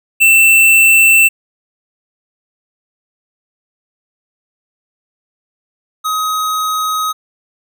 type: tone pair in turn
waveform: square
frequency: 2676 / 1262.9 Hz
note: E7 / D#6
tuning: +25 / +25 cents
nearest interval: octave + minor second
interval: 1300 cents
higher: first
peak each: -6 / -15 dBFS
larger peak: first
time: 0.2-1.29 / 6.04-7.13 s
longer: neither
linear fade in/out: 20 ms
effects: none